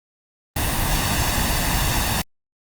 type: noise with comb filter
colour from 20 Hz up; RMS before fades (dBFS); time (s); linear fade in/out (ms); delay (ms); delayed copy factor
pink; -21; 0.56-2.22; 5; 1.1; +0.55
effects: Opus 32 kbps